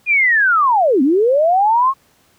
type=linear two-way sweep; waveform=sine; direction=down then up; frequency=2475 to 248.6 to 1102 Hz; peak=-10 dBFS; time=0.06-1.94 s; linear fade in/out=50 ms; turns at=1.02 s; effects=pink hiss -55 dBFS RMS until 2.38 s + high-pass 80 Hz 12 dB/octave